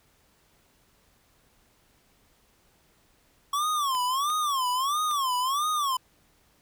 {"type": "tone with vibrato", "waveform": "square", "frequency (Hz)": 1108.7, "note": "C#6", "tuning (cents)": 0, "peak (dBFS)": -25, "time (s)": [3.53, 5.97], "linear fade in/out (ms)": 5, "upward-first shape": "sine", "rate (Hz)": 1.5, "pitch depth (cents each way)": 200}
{"type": "clicks", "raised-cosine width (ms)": 0.2, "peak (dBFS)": [-24, -26, -26], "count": 3, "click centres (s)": [3.95, 4.301, 5.112]}
{"effects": ["pink hiss -64 dBFS RMS until 6.61 s"]}